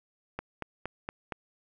click train, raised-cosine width 0.5 ms, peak -19 dBFS, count 5, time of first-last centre 0.39-1.322 s, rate 4.29 Hz, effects none

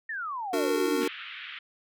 sine exponential sweep, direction down, 1864.7 to 233.1 Hz, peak -31 dBFS, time 0.09-1.04 s, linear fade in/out 5 ms
square chord, D augmented, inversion none, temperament just, 293.7 / 367.1 / 458.9 Hz, D4 / F#4 / A#4, 0 / -14 / -27 cents, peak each -31 / -31 / -30 dBFS, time 0.53-1.08 s, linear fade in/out 5 ms
white band-pass noise, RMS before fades -41 dBFS, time 1.01-1.59 s, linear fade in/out 5 ms, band 1300 to 3400 Hz, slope 48 dB/octave
effects none

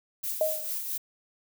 violet noise with tremolo, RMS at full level -31 dBFS, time 0.23-0.98 s, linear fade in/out 10 ms, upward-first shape triangle, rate 4.5 Hz, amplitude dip 50%
sine tone with exponential decay, 625 Hz, D#5, 8 cents sharp, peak -19 dBFS, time 0.41-0.73 s, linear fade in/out 2 ms, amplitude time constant 69 ms
effects none

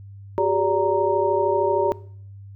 sine tone cluster, 372.7 / 405.8 / 576 / 931 Hz, F#4 / G#4 / D5 / A#5, +13 / -40 / -34 / -2 cents, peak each -23 dBFS, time 0.38-1.92 s, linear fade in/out 0 ms, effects noise-tail reverb RT60 0.6 s tail -22 dB re dry + added 99 Hz sine -38 dBFS peak until 2.55 s

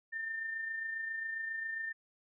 sine tone with amplitude modulation, 1800 Hz, A6, 39 cents sharp, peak -34 dBFS, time 0.12-1.93 s, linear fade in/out 20 ms, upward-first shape sine, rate 27.4 Hz, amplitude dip 40%, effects none

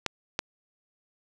clicks, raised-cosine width 0.2 ms, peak -9 dBFS, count 2, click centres 0.063 / 0.391 s, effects none

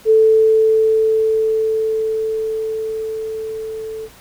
sine tone with level ramp, 440 Hz, A4, in tune, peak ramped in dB -7 to -25 dBFS, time 0.05-4.09 s, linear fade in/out 50 ms, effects pink hiss -44 dBFS RMS until 4.2 s

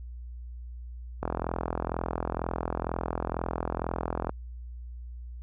click train, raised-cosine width 1 ms, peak -15 dBFS, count 130, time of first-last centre 1.23-4.294 s, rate 42.1 Hz, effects added 60 Hz sine -38 dBFS peak until 5.42 s

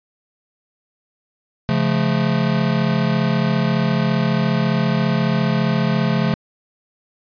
square chord, Db augmented, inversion none, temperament just, 138.59 / 173.24 / 216.5 Hz, Db3 / F3 / A3, 0 / -14 / -28 cents, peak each -21 dBFS, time 1.69-6.34 s, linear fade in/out 0 ms, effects resampled to 11025 Hz

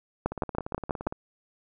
two click trains, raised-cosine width 1 ms, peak -11 / -20 dBFS, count 6 / 15, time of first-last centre 0.26-1.07 / 0.32-1.125 s, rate 6.17 / 17.4 Hz, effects none

